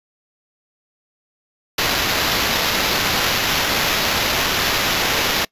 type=noise with sample-and-hold; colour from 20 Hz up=blue; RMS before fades=-19 dBFS; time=1.78-5.45 s; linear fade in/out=5 ms; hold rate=8820 Hz; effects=noise-tail reverb RT60 0.1 s tail -24 dB re dry + resampled to 32000 Hz